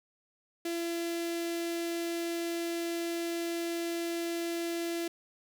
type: tone with notch filter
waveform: sawtooth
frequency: 338.3 Hz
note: E4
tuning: 45 cents sharp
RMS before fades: -34 dBFS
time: 0.65-5.08 s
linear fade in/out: 5 ms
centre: 1100 Hz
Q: 1
effects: none